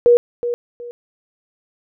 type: tone with echo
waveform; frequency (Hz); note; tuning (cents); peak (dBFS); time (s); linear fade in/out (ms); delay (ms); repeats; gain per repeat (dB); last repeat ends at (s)
sine; 479.5; A#4; +49; -7; 0.06-0.17; 0; 370; 2; -11; 0.91
effects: none